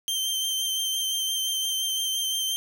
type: tone with vibrato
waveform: sawtooth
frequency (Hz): 3133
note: G7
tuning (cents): -2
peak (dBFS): -22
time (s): 0.08-2.56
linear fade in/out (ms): 0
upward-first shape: sine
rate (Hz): 5.8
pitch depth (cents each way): 18
effects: none